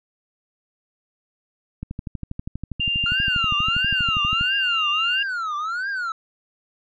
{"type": "click train", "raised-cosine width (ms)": 5, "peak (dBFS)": -17, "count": 33, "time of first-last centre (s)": [1.83, 4.411], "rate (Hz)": 12.4}
{"type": "tone", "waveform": "sine", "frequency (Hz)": 2794, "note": "F7", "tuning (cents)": 0, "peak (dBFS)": -20, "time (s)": [2.8, 5.23], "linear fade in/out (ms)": 5}
{"type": "tone with vibrato", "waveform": "triangle", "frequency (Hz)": 1381, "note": "F6", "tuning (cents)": -20, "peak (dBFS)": -22, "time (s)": [3.06, 6.12], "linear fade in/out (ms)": 2, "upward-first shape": "triangle", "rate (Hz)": 1.5, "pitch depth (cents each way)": 300}
{"effects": ["resampled to 16000 Hz"]}